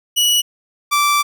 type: tone pair in turn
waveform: sawtooth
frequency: 2932 / 1166.4 Hz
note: F#7 / D6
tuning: -16 / -12 cents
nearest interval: octave + major third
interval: 1596 cents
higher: first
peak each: -9 dBFS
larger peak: neither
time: 0.16-0.42 / 0.91-1.23 s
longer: second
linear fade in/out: 20 ms
effects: none